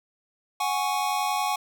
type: chord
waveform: square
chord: F# suspended second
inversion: none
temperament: equal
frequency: 740 / 830.6 / 1108.7 Hz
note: F#5 / G#5 / C#6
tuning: 0 / 0 / 0 cents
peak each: -30 / -28 / -30 dBFS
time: 0.6-1.56 s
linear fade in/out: 5 ms
effects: none